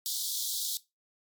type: high-pass noise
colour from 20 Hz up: pink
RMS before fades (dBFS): -33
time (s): 0.06-0.77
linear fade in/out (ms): 0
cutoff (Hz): 3400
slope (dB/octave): 96
effects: noise-tail reverb RT60 0.2 s tail -17 dB re dry + MP3 96 kbps